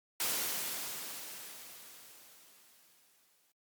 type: noise with exponential decay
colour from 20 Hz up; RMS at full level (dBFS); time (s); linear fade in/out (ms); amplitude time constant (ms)
white; -32; 0.2-3.52; 2; 720
effects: high-pass 150 Hz 12 dB/octave + MP3 96 kbps